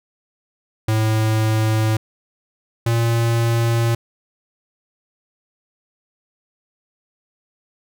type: tone pair in turn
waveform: square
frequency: 109.6 / 116.12 Hz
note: A2 / A#2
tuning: -6 / -6 cents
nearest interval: minor second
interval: 100 cents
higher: second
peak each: -16 dBFS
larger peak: neither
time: 0.88-1.97 / 2.86-3.95 s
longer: neither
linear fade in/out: 5 ms
effects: none